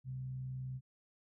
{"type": "tone with frequency modulation", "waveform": "sine", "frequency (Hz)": 129.9, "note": "C3", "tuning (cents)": -12, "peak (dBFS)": -39, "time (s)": [0.04, 0.81], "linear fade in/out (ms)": 50, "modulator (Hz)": 60.2, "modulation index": 0.25, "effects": []}